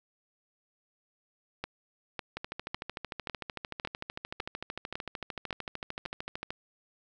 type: two click trains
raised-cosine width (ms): 0.3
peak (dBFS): -20 / -18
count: 56 / 9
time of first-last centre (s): 2.37-6.505 / 1.64-6.06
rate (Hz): 13.3 / 1.81
effects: none